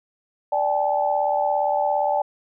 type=chord; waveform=sine; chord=D suspended fourth; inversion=none; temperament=equal with one note detuned; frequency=587.3 / 784 / 861.4 Hz; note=D5 / G5 / A5; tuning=0 / 0 / -37 cents; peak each=-23 dBFS; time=0.52-2.22 s; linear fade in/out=5 ms; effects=none